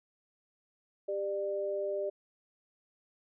sine tone pair together, 396.3 / 596 Hz, G4 / D5, +19 / +25 cents, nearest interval perfect fifth, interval 706 cents, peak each -35 / -33 dBFS, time 1.08-2.1 s, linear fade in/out 10 ms, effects none

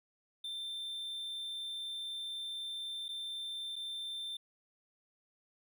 triangle tone with dropouts, 3568 Hz, A7, 23 cents sharp, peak -37 dBFS, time 0.44-4.37 s, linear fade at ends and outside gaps 5 ms, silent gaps 3.083-3.089 / 3.758-3.762 s, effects none

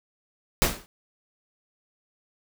pink noise with exponential decay, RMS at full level -17 dBFS, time 0.62-0.86 s, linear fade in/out 0 ms, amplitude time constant 52 ms, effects none

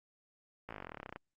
slowing click train, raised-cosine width 0.5 ms, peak -28 dBFS, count 20, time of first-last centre 0.69-1.16 s, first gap 17 ms, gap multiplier 1.04, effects Opus 48 kbps

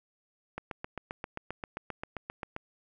click train, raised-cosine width 0.5 ms, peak -21 dBFS, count 16, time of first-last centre 0.58-2.564 s, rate 7.56 Hz, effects none

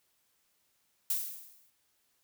violet noise with exponential decay, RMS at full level -29 dBFS, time 1.1-1.7 s, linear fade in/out 2 ms, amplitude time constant 130 ms, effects white hiss -74 dBFS RMS until 2.23 s

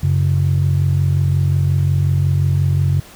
sine tone pair together, 93.7 / 139.28 Hz, F#2 / C#3, +22 / +9 cents, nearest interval perfect fifth, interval 687 cents, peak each -14 dBFS, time 0.03-3 s, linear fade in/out 5 ms, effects tanh soft clip ceiling -7 dBFS + pink hiss -41 dBFS RMS until 3.15 s

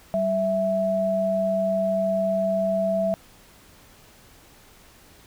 sine tone pair together, 193.31 / 659.3 Hz, G3 / E5, -24 / 0 cents, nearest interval octave + major sixth, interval 2124 cents, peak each -27 / -21 dBFS, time 0.14-3.14 s, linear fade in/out 0 ms, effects pink hiss -52 dBFS RMS until 5.26 s

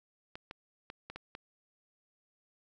clicks, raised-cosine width 0.3 ms, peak -27 dBFS, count 6, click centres 0.355 / 0.511 / 0.901 / 1.1 / 1.16 / 1.351 s, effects none

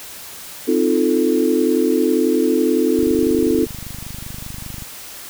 sine chord, F dominant seventh, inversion second, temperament equal with one note detuned, 259.2 / 311.1 / 349.2 / 440 Hz, C4 / Eb4 / F4 / A4, -16 / 0 / 0 / 0 cents, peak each -19 dBFS, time 0.67-3.66 s, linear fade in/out 20 ms
click train, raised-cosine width 5 ms, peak -20 dBFS, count 47, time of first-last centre 2.99-4.823 s, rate 25.1 Hz
effects white hiss -35 dBFS RMS until 5.29 s

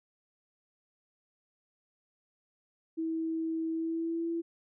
sine tone with pitch glide, 324.2 to 334.7 Hz, E4 to E4, -29 to +26 cents, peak -30 dBFS, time 2.97-4.42 s, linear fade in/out 20 ms, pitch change +55 cents, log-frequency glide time 3.71-4.3 s, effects none

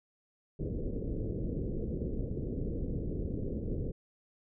pink low-pass noise, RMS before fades -35 dBFS, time 0.59-3.92 s, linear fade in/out 10 ms, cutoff 500 Hz, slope 48 dB/octave, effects none

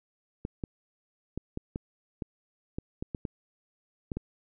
clicks, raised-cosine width 3 ms, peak -20 dBFS, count 12, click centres 0.451 / 0.638 / 1.376 / 1.574 / 1.759 / 2.222 / 2.785 / 3.025 / 3.148 / 3.252 / 4.118 / 4.17 s, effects none

